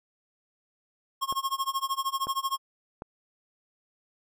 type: tone with tremolo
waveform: square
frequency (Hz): 1081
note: C#6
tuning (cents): -44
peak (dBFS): -25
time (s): 1.21-2.58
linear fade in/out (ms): 20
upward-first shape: sine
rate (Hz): 13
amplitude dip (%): 95
type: clicks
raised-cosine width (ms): 1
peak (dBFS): -23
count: 3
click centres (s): 1.325 / 2.27 / 3.021
effects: none